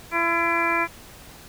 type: harmonic tone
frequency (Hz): 337.2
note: E4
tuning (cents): +39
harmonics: 1 / 2 / 3 / 4 / 5 / 6 / 7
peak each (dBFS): -29 / -30 / -25 / -28 / -29 / -30 / -25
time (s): 0.11-0.88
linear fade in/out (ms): 50
effects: pink hiss -45 dBFS RMS until 1.48 s